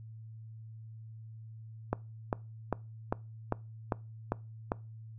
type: click train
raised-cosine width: 1 ms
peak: -15 dBFS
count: 8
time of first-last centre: 1.93-4.719 s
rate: 2.51 Hz
effects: noise-tail reverb RT60 0.3 s tail -22 dB re dry + added 111 Hz sine -45 dBFS peak until 5.18 s